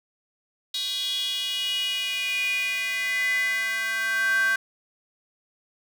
square tone with high-pass filter sweep, 223.4 Hz, A3, 27 cents sharp, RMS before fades -26 dBFS, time 0.74-4.56 s, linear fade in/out 5 ms, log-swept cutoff 3700 to 1500 Hz, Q 9.1, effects none

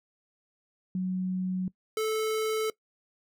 sine / square tone pair in turn, 185 / 436.7 Hz, F#3 / A4, 0 / -13 cents, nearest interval octave + minor third, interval 1487 cents, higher second, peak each -27 dBFS, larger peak neither, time 0.95-1.68 / 1.97-2.7 s, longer neither, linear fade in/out 2 ms, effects noise-tail reverb RT60 0.1 s tail -21 dB re dry

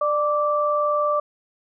sine tone pair together, 594 / 1168.9 Hz, D5 / D6, +20 / -9 cents, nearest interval octave, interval 1171 cents, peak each -21 dBFS, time 0.01-1.2 s, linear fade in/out 5 ms, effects none

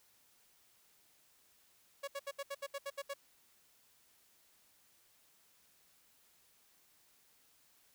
sawtooth tone bursts, 559 Hz, C#5, 14 cents sharp, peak -35 dBFS, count 10, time 2.03-3.139 s, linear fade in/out 10 ms, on 47 ms, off 71 ms, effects white hiss -69 dBFS RMS until 7.94 s

